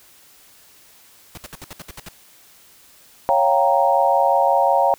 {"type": "noise bursts", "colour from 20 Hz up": "pink", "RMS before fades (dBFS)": -35, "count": 9, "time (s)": [1.35, 2.086], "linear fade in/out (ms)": 0, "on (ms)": 24, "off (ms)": 65}
{"type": "chord", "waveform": "sine", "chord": "G half-diminished seventh", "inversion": "second", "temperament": "equal", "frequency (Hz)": [554.4, 698.5, 784, 932.3], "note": ["Db5", "F5", "G5", "Bb5"], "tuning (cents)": [0, 0, 0, 0], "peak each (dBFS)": -19, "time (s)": [3.29, 4.94], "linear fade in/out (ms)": 0}
{"effects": ["white hiss -50 dBFS RMS until 4.98 s"]}